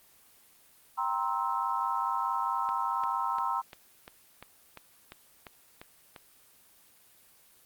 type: chord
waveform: sine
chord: C dominant seventh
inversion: second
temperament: just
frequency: 784.9 / 941.9 / 1046.5 / 1308.1 Hz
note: G5 / Bb5 / C6 / E6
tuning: +2 / +18 / 0 / -14 cents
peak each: -36 / -32 / -32 / -34 dBFS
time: 0.97-3.62 s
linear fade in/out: 20 ms
type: click train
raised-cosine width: 0.3 ms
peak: -27 dBFS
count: 11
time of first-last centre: 2.69-6.162 s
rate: 2.88 Hz
effects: white hiss -60 dBFS RMS until 7.65 s + Opus 24 kbps